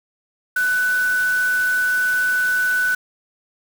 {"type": "tone in noise", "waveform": "sine", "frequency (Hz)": 1494, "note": "F#6", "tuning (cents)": 16, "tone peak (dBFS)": -16, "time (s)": [0.56, 2.95], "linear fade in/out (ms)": 5, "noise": "white", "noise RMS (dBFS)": -33, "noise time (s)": [0.56, 2.95], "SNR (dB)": 14, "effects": []}